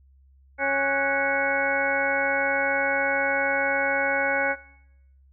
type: harmonic tone with a mistuned harmonic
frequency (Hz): 275.9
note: C#4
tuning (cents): -8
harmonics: 1 / 2 / 3 / 4 / 5 / 6 / 7 / 8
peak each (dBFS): -36 / -27 / -29 / -38 / -27 / -34 / -36 / -27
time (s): 0.58-4.56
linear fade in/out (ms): 50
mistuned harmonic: 5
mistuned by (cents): +120
effects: noise-tail reverb RT60 0.8 s tail -19 dB re dry + added 67 Hz sine -53 dBFS peak until 5.32 s